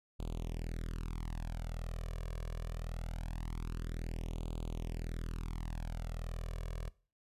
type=tone with flanger; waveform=sawtooth; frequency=40.9 Hz; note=E1; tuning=13 cents flat; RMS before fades=-40 dBFS; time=0.19-6.9 s; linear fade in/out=10 ms; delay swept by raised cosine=0.27 to 1.77 ms; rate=0.23 Hz; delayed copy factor=+0.95; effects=noise-tail reverb RT60 0.4 s tail -21 dB re dry + resampled to 32000 Hz